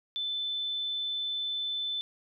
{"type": "tone", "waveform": "sine", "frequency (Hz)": 3520, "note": "A7", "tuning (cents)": 0, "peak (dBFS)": -30, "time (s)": [0.16, 2.01], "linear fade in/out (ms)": 0, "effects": []}